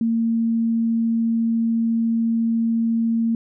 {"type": "tone", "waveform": "sine", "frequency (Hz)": 228.5, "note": "A#3", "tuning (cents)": -34, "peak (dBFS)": -17, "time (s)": [0.01, 3.35], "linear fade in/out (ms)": 2, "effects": []}